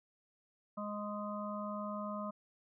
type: harmonic tone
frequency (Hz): 207.7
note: G#3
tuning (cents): 0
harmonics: 1 / 3 / 5 / 6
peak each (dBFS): -41 / -43 / -45 / -45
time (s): 0.77-2.31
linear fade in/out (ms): 10
effects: none